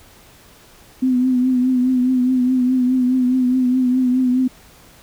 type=tone with vibrato; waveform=sine; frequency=253.7 Hz; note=B3; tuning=47 cents sharp; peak=-13 dBFS; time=1.02-4.48 s; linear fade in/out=10 ms; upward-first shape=triangle; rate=4.8 Hz; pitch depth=51 cents each way; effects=pink hiss -47 dBFS RMS until 5.02 s